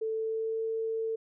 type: tone with pitch glide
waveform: sine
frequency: 442.1 to 447.5 Hz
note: A4 to A4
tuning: +8 to +29 cents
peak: -29 dBFS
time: 0.01-1.16 s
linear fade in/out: 10 ms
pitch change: +21 cents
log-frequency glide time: 0.11-0.64 s
effects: none